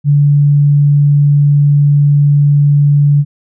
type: tone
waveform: sine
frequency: 144.5 Hz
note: D3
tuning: 28 cents flat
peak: -5 dBFS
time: 0.04-3.25 s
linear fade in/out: 50 ms
effects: none